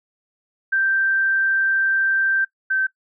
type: tone pair in turn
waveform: sine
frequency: 1568 / 1548.2 Hz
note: G6 / G6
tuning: 0 / -22 cents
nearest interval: unison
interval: 22 cents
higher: first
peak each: -16 / -17 dBFS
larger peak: first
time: 0.72-2.45 / 2.7-2.87 s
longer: first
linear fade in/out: 10 ms
effects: noise-tail reverb RT60 0.1 s tail -19 dB re dry